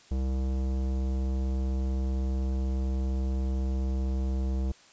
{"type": "tone with tanh clipping", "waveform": "sine", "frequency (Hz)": 65.41, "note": "C2", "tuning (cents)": 0, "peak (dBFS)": -28, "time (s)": [0.11, 4.72], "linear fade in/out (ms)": 5, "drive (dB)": 17, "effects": ["white hiss -56 dBFS RMS until 4.92 s", "resampled to 16000 Hz"]}